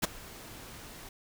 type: noise with ADSR envelope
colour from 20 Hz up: pink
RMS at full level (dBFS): -25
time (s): 0.02-1.09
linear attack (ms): 21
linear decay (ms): 15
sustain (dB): -22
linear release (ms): 4
effects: none